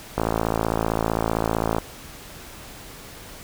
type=click train; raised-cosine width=1 ms; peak=-7 dBFS; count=90; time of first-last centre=0.18-1.784 s; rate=55.5 Hz; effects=pink hiss -41 dBFS RMS until 3.43 s